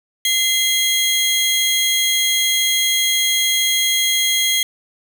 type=tone pair together; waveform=sawtooth; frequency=2057 / 3269 Hz; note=C7 / G#7; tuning=-30 / -28 cents; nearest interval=minor sixth; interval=802 cents; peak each=-17 / -13 dBFS; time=0.25-4.63 s; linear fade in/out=2 ms; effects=none